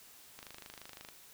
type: click train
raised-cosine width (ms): 0.2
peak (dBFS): -30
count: 19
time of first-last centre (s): 0.39-1.088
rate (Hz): 25.8
effects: white hiss -57 dBFS RMS until 1.33 s